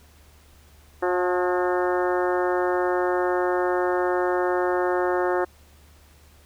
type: harmonic tone with a mistuned harmonic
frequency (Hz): 180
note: F#3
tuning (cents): -47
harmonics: 2 / 3 / 4 / 5 / 6 / 7 / 8 / 9 / 10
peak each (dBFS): -23 / -27 / -29 / -31 / -33 / -34 / -35 / -36 / -37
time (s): 1.02-5.45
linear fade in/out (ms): 10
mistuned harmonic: 5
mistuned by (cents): -34
effects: added 74 Hz sine -52 dBFS peak until 6.45 s + pink hiss -56 dBFS RMS until 6.45 s